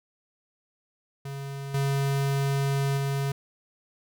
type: tone with level steps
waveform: square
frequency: 138.5 Hz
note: C#3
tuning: 1 cent flat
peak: -34 / -24 / -26 dBFS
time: 1.25-3.32 s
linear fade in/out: 5 ms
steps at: 1.74 / 2.97 s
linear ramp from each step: 5 ms
effects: none